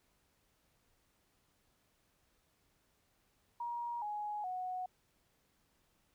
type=tone with pitch steps; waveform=sine; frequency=949 / 835.8 / 736 Hz; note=A#5 / G#5 / F#5; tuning=+31 / +11 / -9 cents; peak=-37 dBFS; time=3.6-4.86 s; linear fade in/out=5 ms; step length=420 ms; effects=pink hiss -75 dBFS RMS until 6.14 s